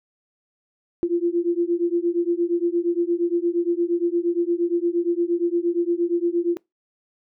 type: beating tone pair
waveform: sine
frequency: 340.6 / 349.2 Hz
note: F4 / F4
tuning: -43 / 0 cents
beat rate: 8.6 Hz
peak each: -22 dBFS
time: 1.03-6.57 s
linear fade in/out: 0 ms
effects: noise-tail reverb RT60 0.2 s tail -24 dB re dry